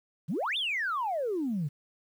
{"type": "exponential two-way sweep", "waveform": "sine", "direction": "up then down", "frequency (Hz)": [135.5, 3672, 135.5], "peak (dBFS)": -27, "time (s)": [0.28, 1.69], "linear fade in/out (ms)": 20, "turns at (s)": 0.57, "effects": ["tanh soft clip ceiling -24 dBFS", "10-bit"]}